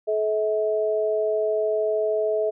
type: tone pair together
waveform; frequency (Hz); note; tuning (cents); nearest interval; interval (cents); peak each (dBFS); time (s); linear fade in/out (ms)
sine; 430.2 / 643.4; A4 / E5; -39 / -42; perfect fifth; 697; -23; 0.07-2.51; 20
effects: none